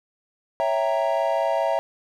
triangle chord, C# diminished seventh, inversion none, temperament equal, 554.4 / 659.3 / 784 / 932.3 Hz, C#5 / E5 / G5 / Bb5, 0 / 0 / 0 / 0 cents, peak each -24 / -21 / -27 / -25 dBFS, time 0.6-1.79 s, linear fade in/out 0 ms, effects none

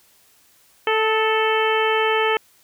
harmonic tone with a mistuned harmonic, 440 Hz, A4, in tune, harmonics 1 / 2 / 3 / 4 / 5 / 6 / 7, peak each -20 / -23 / -25 / -26 / -27 / -28 / -28 dBFS, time 0.87-2.37 s, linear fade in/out 2 ms, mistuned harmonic 3, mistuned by -26 cents, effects white hiss -56 dBFS RMS until 2.63 s

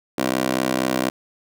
15% pulse tone with high-pass filter, 64.2 Hz, C2, 32 cents flat, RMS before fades -22 dBFS, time 0.18-1.1 s, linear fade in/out 5 ms, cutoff 340 Hz, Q 1.5, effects none

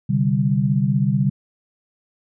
sine chord, C suspended second, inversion none, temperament equal, 130.81 / 146.83 / 196 Hz, C3 / D3 / G3, 0 / 0 / 0 cents, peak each -20 dBFS, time 0.09-1.3 s, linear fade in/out 10 ms, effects none

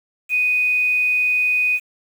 sine tone with quantisation, 2489 Hz, D#7, in tune, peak -15 dBFS, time 0.29-1.8 s, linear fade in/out 50 ms, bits 7, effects none

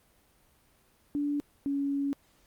sine tone pair in turn, 289.5 / 280.3 Hz, D4 / C#4, -25 / +19 cents, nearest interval minor second, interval 56 cents, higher first, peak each -27 dBFS, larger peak neither, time 1.15-1.4 / 1.66-2.13 s, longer second, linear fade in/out 0 ms, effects pink hiss -65 dBFS RMS until 2.46 s + Opus 32 kbps

